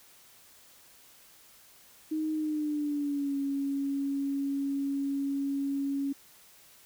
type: tone with pitch glide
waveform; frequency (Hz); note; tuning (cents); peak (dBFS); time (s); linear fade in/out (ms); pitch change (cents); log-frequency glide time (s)
sine; 311.8 to 277.8; D#4 to C#4; +4 to +4; -28; 2.11-6.13; 10; -200; 2.32-3.37
effects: white hiss -57 dBFS RMS until 6.85 s